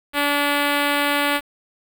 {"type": "tone with notch filter", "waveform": "5% pulse", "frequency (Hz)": 288.1, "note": "D4", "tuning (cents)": -33, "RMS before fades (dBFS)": -20, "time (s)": [0.13, 1.41], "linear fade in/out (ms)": 50, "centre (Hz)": 6500, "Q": 0.75, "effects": ["7-bit"]}